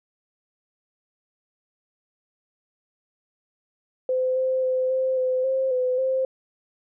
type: tone with pitch steps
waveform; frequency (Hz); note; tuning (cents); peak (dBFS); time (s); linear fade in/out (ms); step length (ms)
sine; 513 / 519 / 514 / 521 / 512 / 528 / 506 / 524; C5 / C5 / C5 / C5 / C5 / C5 / B4 / C5; -34 / -14 / -31 / -7 / -38 / +16 / +42 / +2; -20; 4.09-6.25; 2; 270
effects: none